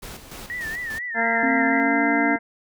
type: noise with tremolo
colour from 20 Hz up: pink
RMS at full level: -37 dBFS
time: 0.02-0.99 s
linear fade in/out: 10 ms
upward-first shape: square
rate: 3.4 Hz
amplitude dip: 55%
type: tone with vibrato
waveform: sine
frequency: 1864.7 Hz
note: A#6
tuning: in tune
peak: -27 dBFS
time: 0.5-1.8 s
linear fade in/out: 0 ms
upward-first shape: sine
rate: 4.1 Hz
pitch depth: 110 cents each way
type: harmonic tone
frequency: 229.7 Hz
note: A#3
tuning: 25 cents flat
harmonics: 1 / 2 / 3 / 4 / 6 / 7 / 8 / 9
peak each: -29 / -31 / -25 / -28 / -31 / -26 / -31 / -25 dBFS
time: 1.14-2.39 s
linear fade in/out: 50 ms
type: tone with pitch glide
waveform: sine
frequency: 266.6 to 287.4 Hz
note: C4 to D4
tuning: +33 to -37 cents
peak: -21 dBFS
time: 1.43-2.36 s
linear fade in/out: 2 ms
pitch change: +130 cents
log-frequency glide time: 1.62-2.04 s
effects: none